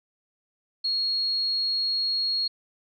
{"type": "tone", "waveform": "sine", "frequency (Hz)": 4300, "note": "C8", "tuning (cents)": 47, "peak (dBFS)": -23, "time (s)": [0.84, 2.48], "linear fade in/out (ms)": 10, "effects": []}